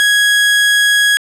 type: tone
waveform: 30% pulse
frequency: 1661.2 Hz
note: G#6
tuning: in tune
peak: -6 dBFS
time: 0-1.17 s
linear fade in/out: 0 ms
effects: low-pass 12000 Hz 12 dB/octave